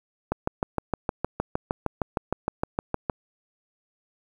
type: click train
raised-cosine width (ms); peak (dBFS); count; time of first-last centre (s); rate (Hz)
1; -10; 19; 0.32-3.098; 6.48
effects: 8-bit